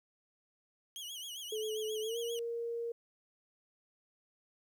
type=tone with vibrato; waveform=sawtooth; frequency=3105 Hz; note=G7; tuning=17 cents flat; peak=-39 dBFS; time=0.96-2.39 s; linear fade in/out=0 ms; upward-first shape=sine; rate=7.5 Hz; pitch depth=130 cents each way
type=tone with pitch glide; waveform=sine; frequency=433.3 to 467.1 Hz; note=A4 to A#4; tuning=-27 to +3 cents; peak=-35 dBFS; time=1.52-2.92 s; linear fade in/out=5 ms; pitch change=+130 cents; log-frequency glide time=2.04-2.16 s
effects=12-bit